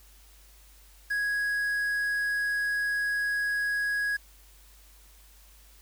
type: tone with quantisation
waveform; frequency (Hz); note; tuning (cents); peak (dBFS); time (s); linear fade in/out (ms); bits
triangle; 1661.2; G#6; 0; -24; 1.1-4.17; 10; 8
effects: added 50 Hz sine -54 dBFS peak until 5.81 s + white hiss -58 dBFS RMS until 5.81 s